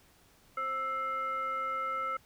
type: tone with frequency modulation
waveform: sine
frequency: 1320 Hz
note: E6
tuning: 2 cents sharp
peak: -31 dBFS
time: 0.57-2.17 s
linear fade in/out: 5 ms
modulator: 791 Hz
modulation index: 0.57
effects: pink hiss -63 dBFS RMS until 2.25 s